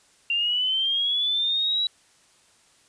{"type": "linear sweep", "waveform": "sine", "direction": "up", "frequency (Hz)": [2760, 3921], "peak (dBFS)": -21, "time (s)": [0.3, 1.87], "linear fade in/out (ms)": 2, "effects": ["white hiss -59 dBFS RMS until 2.88 s", "resampled to 22050 Hz"]}